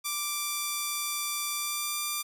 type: tone with pitch glide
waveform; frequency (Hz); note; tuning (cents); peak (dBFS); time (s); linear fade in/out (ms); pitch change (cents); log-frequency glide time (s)
5% pulse; 1174.7 to 1186.3; D6 to D6; 0 to +17; -18; 0.04-2.23; 20; +17; 1.54-1.98
effects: none